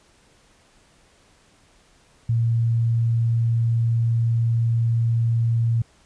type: tone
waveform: sine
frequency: 115.7 Hz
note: A#2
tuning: 13 cents flat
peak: -17 dBFS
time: 2.29-5.82 s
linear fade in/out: 5 ms
effects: pink hiss -57 dBFS RMS until 6.05 s + resampled to 22050 Hz